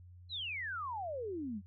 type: exponential sweep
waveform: sine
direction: down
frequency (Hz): 4186 to 186.6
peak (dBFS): -37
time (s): 0.29-1.62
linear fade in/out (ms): 50
effects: added 89 Hz sine -52 dBFS peak until 1.66 s